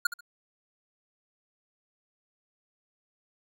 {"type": "tone with echo", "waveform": "square", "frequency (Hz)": 1433, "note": "F6", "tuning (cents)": 44, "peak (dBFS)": -22, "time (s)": [0.05, 0.07], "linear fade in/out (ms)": 5, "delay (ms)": 69, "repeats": 2, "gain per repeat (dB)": -12, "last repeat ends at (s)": 0.208, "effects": []}